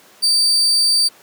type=tone; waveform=35% pulse; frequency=4637 Hz; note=D8; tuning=23 cents flat; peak=-11 dBFS; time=0.22-1.09 s; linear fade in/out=20 ms; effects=pink hiss -47 dBFS RMS until 1.22 s + high-pass 300 Hz 12 dB/octave